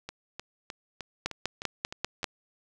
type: two click trains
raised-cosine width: 0.2 ms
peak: -11 / -20 dBFS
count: 6 / 8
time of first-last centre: 1.26-2.242 / 0.09-2.231 s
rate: 5.09 / 3.27 Hz
effects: none